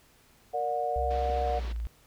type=chord; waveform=sine; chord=Bb augmented; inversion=none; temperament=equal with one note detuned; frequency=466.2 / 587.3 / 726.4 Hz; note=Bb4 / D5 / F#5; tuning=0 / 0 / -32 cents; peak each=-34 / -33 / -29 dBFS; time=0.53-1.6 s; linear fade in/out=20 ms
type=tone with pitch glide; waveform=sine; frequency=65.41 to 56.94 Hz; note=C2 to A#1; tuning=0 to -40 cents; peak=-30 dBFS; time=0.96-1.87 s; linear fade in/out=0 ms; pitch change=-240 cents; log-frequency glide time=1.45-1.72 s
type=band-pass noise; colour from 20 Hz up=pink; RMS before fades=-46 dBFS; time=1.1-1.73 s; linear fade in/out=10 ms; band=180 to 4700 Hz; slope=24 dB/octave
type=clicks; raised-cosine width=0.3 ms; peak=-37 dBFS; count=7; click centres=1.348 / 1.389 / 1.538 / 1.575 / 1.762 / 1.801 / 1.853 s
effects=pink hiss -61 dBFS RMS until 2.06 s